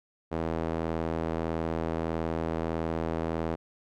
sawtooth tone with band-pass filter, 81.6 Hz, E2, 17 cents flat, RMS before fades -31 dBFS, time 0.31-3.56 s, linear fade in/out 20 ms, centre 500 Hz, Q 0.82, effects none

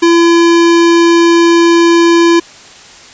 square tone, 338.4 Hz, E4, 45 cents sharp, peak -5 dBFS, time 0.02-2.4 s, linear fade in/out 10 ms, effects white hiss -35 dBFS RMS until 3.13 s + resampled to 16000 Hz

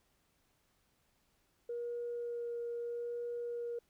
sine tone with vibrato, 474.9 Hz, A#4, 32 cents sharp, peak -36 dBFS, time 1.69-3.79 s, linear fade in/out 5 ms, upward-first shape sine, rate 0.79 Hz, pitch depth 9 cents each way, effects tanh soft clip ceiling -32 dBFS + pink hiss -75 dBFS RMS until 3.89 s

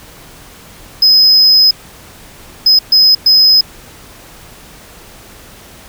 triangle tone bursts at uneven times, 5070 Hz, D#8, 32 cents sharp, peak -3 dBFS, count 4, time 1.02-1.71 / 2.66-2.79 / 2.92-3.15 / 3.26-3.61 s, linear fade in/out 5 ms, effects pink hiss -37 dBFS RMS until 5.88 s

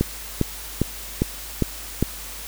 click train, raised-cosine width 3 ms, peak -5 dBFS, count 6, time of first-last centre 0.01-2.026 s, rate 2.48 Hz, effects added 50 Hz sine -40 dBFS peak until 2.47 s + white hiss -36 dBFS RMS until 2.47 s

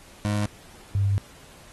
25% pulse / sine tone pair in turn, 103.83 / 99.17 Hz, G#2 / G2, 0 / +21 cents, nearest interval minor second, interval 79 cents, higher first, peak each -19 dBFS, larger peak neither, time 0.25-0.46 / 0.95-1.18 s, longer second, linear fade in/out 0 ms, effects pink hiss -50 dBFS RMS until 1.72 s + AAC 32 kbps

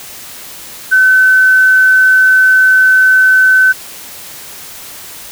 sine tone, 1521 Hz, F#6, 47 cents sharp, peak -4 dBFS, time 0.91-3.73 s, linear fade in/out 20 ms, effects white hiss -30 dBFS RMS until 5.31 s

